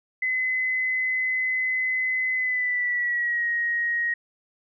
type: tone with pitch glide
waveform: sine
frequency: 2030 to 1883.1 Hz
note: B6 to A#6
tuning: +47 to +17 cents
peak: -22 dBFS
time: 0.22-4.14 s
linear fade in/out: 5 ms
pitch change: -130 cents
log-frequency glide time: 2.36-3.48 s
effects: none